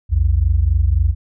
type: tone pair together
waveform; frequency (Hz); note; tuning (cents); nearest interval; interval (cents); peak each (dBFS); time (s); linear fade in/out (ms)
sine; 60.4 / 84.22; B1 / E2; -38 / +38; tritone; 576; -14; 0.09-1.15; 50
effects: tanh soft clip ceiling -4 dBFS